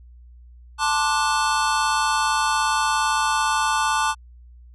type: chord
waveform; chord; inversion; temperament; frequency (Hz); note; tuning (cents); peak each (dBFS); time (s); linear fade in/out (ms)
square; D dominant seventh; second; just; 881 / 1057.2 / 1174.7 / 1468.3; A5 / C6 / D6 / F#6; +2 / +18 / 0 / -14; -23 / -28 / -25 / -27; 0.78-4.15; 50
effects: added 60 Hz sine -43 dBFS peak until 4.74 s + resampled to 24000 Hz